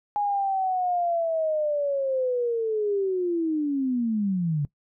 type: linear sweep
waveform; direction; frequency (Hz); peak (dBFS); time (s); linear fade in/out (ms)
sine; down; 830.6 to 140; -22; 0.16-4.65; 0
effects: noise-tail reverb RT60 0.1 s tail -20 dB re dry